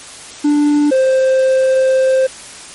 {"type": "tone pair in turn", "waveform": "triangle", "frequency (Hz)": [293.7, 524.4], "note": ["D4", "C5"], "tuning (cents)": [0, 4], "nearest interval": "minor seventh", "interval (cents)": 1004, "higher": "second", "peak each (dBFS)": -7, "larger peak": "neither", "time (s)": [[0.44, 0.91], [0.91, 2.27]], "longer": "second", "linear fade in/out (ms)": 10, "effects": ["white hiss -33 dBFS RMS until 2.74 s", "MP3 48 kbps"]}